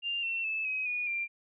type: tone with pitch steps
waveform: sine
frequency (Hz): 2794 / 2705 / 2619 / 2536 / 2455 / 2377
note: F7 / E7 / E7 / D#7 / D#7 / D7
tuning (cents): 0 / +44 / -12 / +32 / -24 / +20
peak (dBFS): -30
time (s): 0.02-1.28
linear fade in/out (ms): 50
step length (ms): 210
effects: none